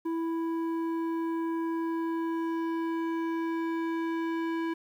square tone with low-pass filter sweep, 329.6 Hz, E4, in tune, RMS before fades -31 dBFS, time 0.05-4.74 s, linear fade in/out 10 ms, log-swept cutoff 880 to 2000 Hz, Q 1, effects 10-bit

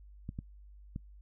clicks, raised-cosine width 5 ms, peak -26 dBFS, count 3, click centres 0.291 / 0.389 / 0.961 s, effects noise-tail reverb RT60 0.1 s tail -24 dB re dry + added 50 Hz sine -51 dBFS peak until 1.21 s

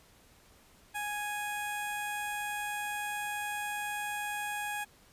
15% pulse tone with notch filter, 830.6 Hz, G#5, in tune, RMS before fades -36 dBFS, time 0.94-4.85 s, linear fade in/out 20 ms, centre 4000 Hz, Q 1.7, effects pink hiss -61 dBFS RMS until 5.12 s + resampled to 32000 Hz

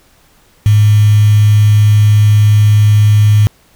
sine tone with quantisation, 105.4 Hz, G#2, 26 cents sharp, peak -4 dBFS, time 0.66-3.47 s, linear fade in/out 0 ms, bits 4, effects pink hiss -49 dBFS RMS until 3.75 s

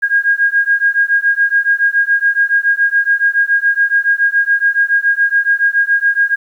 sine beating tone pair, 1625 / 1632.1 Hz, G#6 / G#6, -38 / -31 cents, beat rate 7.1 Hz, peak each -13 dBFS, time 0.02-6.36 s, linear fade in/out 20 ms, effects 8-bit

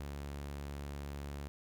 sawtooth tone, 71.1 Hz, C#2, 45 cents sharp, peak -37 dBFS, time 0-1.48 s, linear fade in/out 0 ms, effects 13-bit

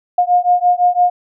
sine beating tone pair, 711 / 716.9 Hz, F5 / F5, +31 / +45 cents, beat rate 5.9 Hz, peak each -13 dBFS, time 0.18-1.1 s, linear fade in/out 5 ms, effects none

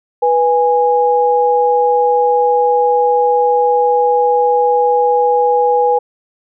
sine tone pair together, 491.1 / 826 Hz, B4 / G#5, -10 / -10 cents, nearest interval major sixth, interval 900 cents, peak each -12 dBFS, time 0.22-5.99 s, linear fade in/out 10 ms, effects none

